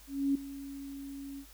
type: tone with ADSR envelope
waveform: sine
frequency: 277.2 Hz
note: C#4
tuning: in tune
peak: -24 dBFS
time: 0.07-1.46 s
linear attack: 280 ms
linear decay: 6 ms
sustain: -16 dB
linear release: 74 ms
effects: added 50 Hz sine -55 dBFS peak until 1.53 s + white hiss -57 dBFS RMS until 1.53 s